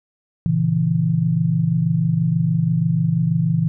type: chord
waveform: sine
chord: A# diminished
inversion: none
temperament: equal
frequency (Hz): 116.54 / 138.59 / 164.81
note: A#2 / C#3 / E3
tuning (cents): 0 / 0 / 0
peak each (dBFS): -23 / -22 / -17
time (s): 0.46-3.68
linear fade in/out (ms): 0
effects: none